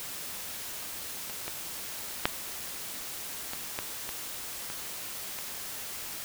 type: clicks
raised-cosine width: 0.3 ms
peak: -24 / -18 / -6 / -19 / -15 / -20 / -22 / -24 dBFS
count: 8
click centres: 1.298 / 1.48 / 2.255 / 3.534 / 3.789 / 4.091 / 4.701 / 5.388 s
effects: white hiss -39 dBFS RMS until 6.24 s